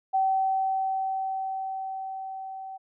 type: tone with level ramp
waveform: sine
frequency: 767 Hz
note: G5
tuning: 38 cents flat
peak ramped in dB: -20 to -36 dBFS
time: 0.13-2.78 s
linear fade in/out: 20 ms
effects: none